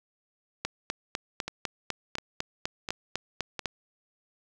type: two click trains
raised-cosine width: 0.2 ms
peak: -16 / -12 dBFS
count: 4 / 13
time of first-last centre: 1.48-3.593 / 0.65-3.658 s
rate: 1.42 / 3.99 Hz
effects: none